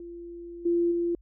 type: tone with level steps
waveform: sine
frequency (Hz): 343.6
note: F4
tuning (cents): -28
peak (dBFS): -38 / -21 / -24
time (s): 0-1.15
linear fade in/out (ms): 2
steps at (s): 0.65 / 0.91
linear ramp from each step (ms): 10
effects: added 50 Hz sine -53 dBFS peak until 1.21 s